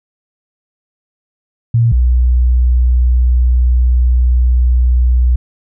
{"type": "tone pair in turn", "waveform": "sine", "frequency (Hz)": [116.54, 61.54], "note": ["A#2", "B1"], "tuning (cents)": [0, -5], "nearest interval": "major seventh", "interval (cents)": 1105, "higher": "first", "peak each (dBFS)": -7, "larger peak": "neither", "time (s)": [[1.74, 1.92], [1.92, 5.36]], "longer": "second", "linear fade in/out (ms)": 5, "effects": []}